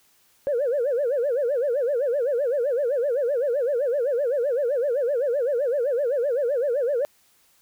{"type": "tone with vibrato", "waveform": "sine", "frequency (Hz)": 523.3, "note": "C5", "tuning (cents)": 0, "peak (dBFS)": -19, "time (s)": [0.47, 7.05], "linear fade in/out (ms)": 0, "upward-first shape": "sine", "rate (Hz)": 7.8, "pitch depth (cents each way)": 220, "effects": ["tanh soft clip ceiling -17 dBFS", "white hiss -61 dBFS RMS until 7.61 s"]}